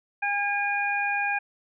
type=harmonic tone; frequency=812 Hz; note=G#5; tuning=39 cents flat; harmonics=1 / 2 / 3; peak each=-28 / -28 / -28 dBFS; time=0.22-1.39 s; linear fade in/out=10 ms; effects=none